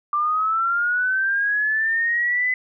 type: linear sweep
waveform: sine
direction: up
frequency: 1174.7 to 2023 Hz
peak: -18 dBFS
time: 0.13-2.54 s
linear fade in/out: 2 ms
effects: none